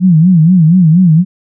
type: tone with vibrato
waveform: sine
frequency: 170.6 Hz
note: F3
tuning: 40 cents flat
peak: -3 dBFS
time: 0-1.25 s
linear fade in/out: 50 ms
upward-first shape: sine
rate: 4.2 Hz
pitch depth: 170 cents each way
effects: none